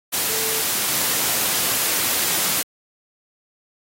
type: tone in noise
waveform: sine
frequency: 442.5 Hz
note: A4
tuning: 10 cents sharp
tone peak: -30 dBFS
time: 0.28-0.62 s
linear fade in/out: 20 ms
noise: white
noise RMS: -21 dBFS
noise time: 0.12-2.63 s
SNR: -12 dB
effects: high-pass 100 Hz 12 dB/octave + AAC 48 kbps